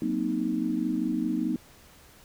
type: chord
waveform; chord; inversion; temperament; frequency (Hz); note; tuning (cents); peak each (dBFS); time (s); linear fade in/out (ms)
sine; C half-diminished seventh; second; equal with one note detuned; 185 / 233.1 / 258 / 311.1; Gb3 / Bb3 / C4 / Eb4; 0 / 0 / -24 / 0; -34 / -30 / -31 / -29; 0.02-1.56; 2
effects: pink hiss -54 dBFS RMS until 2.24 s